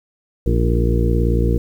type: harmonic tone with a mistuned harmonic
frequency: 58.1 Hz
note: A#1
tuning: 5 cents flat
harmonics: 1 / 2 / 3 / 4 / 5 / 6 / 7 / 8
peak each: -16 / -20 / -24 / -26 / -28 / -25 / -29 / -25 dBFS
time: 0.46-1.58 s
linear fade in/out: 5 ms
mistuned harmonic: 5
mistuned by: +44 cents
effects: 8-bit